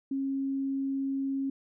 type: tone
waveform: sine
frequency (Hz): 271.7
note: C#4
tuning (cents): -35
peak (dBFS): -28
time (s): 0.11-1.5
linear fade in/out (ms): 5
effects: none